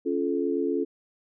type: chord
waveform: sine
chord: Db augmented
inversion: none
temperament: just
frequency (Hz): 277.2 / 346.5 / 433.1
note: Db4 / F4 / A4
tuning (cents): 0 / -14 / -27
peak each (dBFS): -28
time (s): 0.05-0.85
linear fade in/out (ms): 20
effects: none